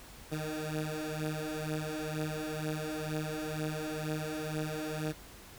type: beating tone pair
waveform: 15% pulse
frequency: 153.4 / 155.5 Hz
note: D#3 / D#3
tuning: -24 / -1 cents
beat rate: 2.1 Hz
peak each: -31 dBFS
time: 0.31-5.13 s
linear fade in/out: 20 ms
effects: added 50 Hz sine -58 dBFS peak until 5.58 s + pink hiss -52 dBFS RMS until 5.58 s